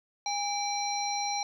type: harmonic tone with a mistuned harmonic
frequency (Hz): 814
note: G#5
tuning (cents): -35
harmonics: 1 / 3 / 5 / 7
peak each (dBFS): -31 / -39 / -35 / -36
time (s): 0.26-1.43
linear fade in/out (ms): 2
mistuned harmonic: 3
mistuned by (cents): -83
effects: 10-bit